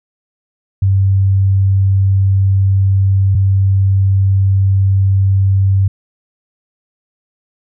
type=tone pair in turn; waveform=sine; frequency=97 / 97 Hz; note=G2 / G2; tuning=-18 / -18 cents; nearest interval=unison; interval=0 cents; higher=neither; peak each=-8 dBFS; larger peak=neither; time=0.82-3.35 / 3.35-5.88 s; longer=neither; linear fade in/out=5 ms; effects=none